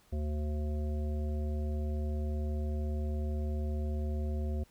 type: harmonic tone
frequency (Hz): 75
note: D2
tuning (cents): +37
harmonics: 1 / 3 / 5 / 7 / 9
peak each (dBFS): -31 / -41 / -45 / -48 / -50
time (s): 0.12-4.64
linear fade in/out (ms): 10
effects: pink hiss -65 dBFS RMS until 4.7 s